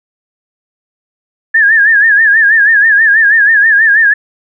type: tone with vibrato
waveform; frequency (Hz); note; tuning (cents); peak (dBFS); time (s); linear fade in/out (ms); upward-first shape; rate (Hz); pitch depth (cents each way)
sine; 1720; A6; -40; -4; 1.54-4.14; 10; sine; 6.2; 110
effects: none